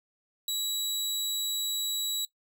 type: tone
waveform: sawtooth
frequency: 3900 Hz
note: B7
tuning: 23 cents flat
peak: -26 dBFS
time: 0.48-2.25 s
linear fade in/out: 2 ms
effects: noise-tail reverb RT60 0.1 s tail -18 dB re dry